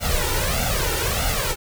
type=noise with flanger; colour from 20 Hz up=pink; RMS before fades=-22 dBFS; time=0-1.56 s; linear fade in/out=50 ms; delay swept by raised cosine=1.4 to 2.21 ms; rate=1.6 Hz; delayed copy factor=+0.9; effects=none